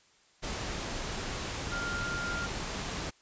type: tone in noise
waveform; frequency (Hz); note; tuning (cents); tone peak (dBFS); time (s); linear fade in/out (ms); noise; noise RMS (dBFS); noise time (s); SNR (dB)
sine; 1400; F6; +4; -34; 1.71-2.47; 20; pink; -36; 0.42-3.11; -1
effects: white hiss -64 dBFS RMS until 3.21 s + resampled to 16000 Hz